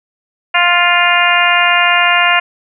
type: harmonic tone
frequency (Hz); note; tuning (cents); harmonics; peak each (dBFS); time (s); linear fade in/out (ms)
350.3; F4; +5; 2 / 3 / 4 / 5 / 6 / 7 / 8; -16 / -16 / -16 / -16 / -16 / -16 / -16; 0.54-2.4; 10
effects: none